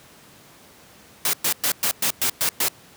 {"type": "noise bursts", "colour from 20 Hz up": "white", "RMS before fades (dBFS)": -21, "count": 8, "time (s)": [1.25, 2.684], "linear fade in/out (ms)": 2, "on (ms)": 83, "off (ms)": 110, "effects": ["pink hiss -49 dBFS RMS until 2.96 s", "high-pass 100 Hz 12 dB/octave"]}